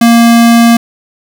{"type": "tone", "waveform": "square", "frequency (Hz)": 233.1, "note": "A#3", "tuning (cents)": 0, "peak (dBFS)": -3, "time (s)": [0.01, 0.77], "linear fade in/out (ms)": 5, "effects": []}